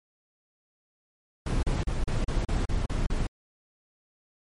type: noise bursts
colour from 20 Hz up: brown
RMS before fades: -26 dBFS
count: 9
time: 1.46-3.27 s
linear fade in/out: 5 ms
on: 170 ms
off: 35 ms
effects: MP3 48 kbps